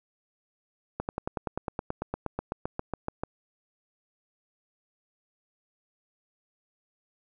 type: slowing click train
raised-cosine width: 1 ms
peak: -16 dBFS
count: 20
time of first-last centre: 1-3.235 s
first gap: 89 ms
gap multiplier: 1.03
effects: none